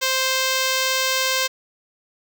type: tone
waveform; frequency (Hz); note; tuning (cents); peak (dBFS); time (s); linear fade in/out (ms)
5% pulse; 523.3; C5; 0; -7; 0.01-1.48; 20
effects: none